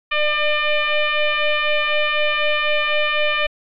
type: tone with frequency modulation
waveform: sine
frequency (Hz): 1200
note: D6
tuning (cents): +37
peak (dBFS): -15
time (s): 0.11-3.47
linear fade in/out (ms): 10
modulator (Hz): 599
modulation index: 3
effects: MP3 96 kbps